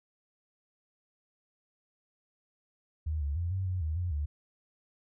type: tone with pitch steps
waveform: sine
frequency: 77.7 / 71.5 / 86 / 94.9 / 91.7 / 78.3 / 88.9 / 73.6 Hz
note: D#2 / D2 / F2 / F#2 / F#2 / D#2 / F2 / D2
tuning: -2 / -46 / -26 / +44 / -15 / +11 / +31 / +4 cents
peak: -29 dBFS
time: 3.06-4.26 s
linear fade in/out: 10 ms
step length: 150 ms
effects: none